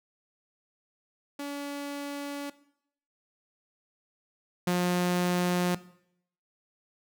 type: tone pair in turn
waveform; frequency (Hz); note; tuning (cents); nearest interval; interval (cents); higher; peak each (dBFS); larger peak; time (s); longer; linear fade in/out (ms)
sawtooth; 284.9 / 178.18; C#4 / F3; +48 / +35; minor sixth; 813; first; -30 / -20; second; 1.39-2.5 / 4.67-5.75; first; 5
effects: noise-tail reverb RT60 0.7 s tail -18 dB re dry